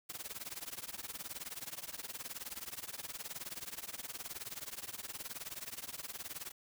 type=noise with tremolo; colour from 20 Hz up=white; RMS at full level=-41 dBFS; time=0.09-6.52 s; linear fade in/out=10 ms; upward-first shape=triangle; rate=19 Hz; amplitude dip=100%; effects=none